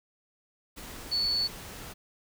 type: tone in noise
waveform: sine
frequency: 4444 Hz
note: C#8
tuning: 4 cents sharp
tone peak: -25 dBFS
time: 1.11-1.48 s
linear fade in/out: 20 ms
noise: pink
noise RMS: -43 dBFS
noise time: 0.76-1.94 s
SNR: +15 dB
effects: none